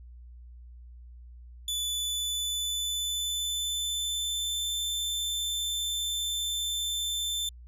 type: tone with pitch glide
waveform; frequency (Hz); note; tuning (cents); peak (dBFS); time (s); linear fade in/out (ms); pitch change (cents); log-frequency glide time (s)
sawtooth; 3478 to 3545; A7 to A7; -21 to +12; -26; 1.68-7.49; 2; +33; 1.81-4.78
effects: added 60 Hz sine -45 dBFS peak until 7.67 s + resampled to 32000 Hz